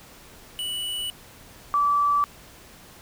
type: tone pair in turn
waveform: square / sine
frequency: 2953 / 1157.4 Hz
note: F#7 / D6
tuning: -4 / -26 cents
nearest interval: octave + major third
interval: 1622 cents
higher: first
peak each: -28 / -18 dBFS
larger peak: second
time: 0.59-1.1 / 1.74-2.24 s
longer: first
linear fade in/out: 0 ms
effects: pink hiss -48 dBFS RMS until 3.01 s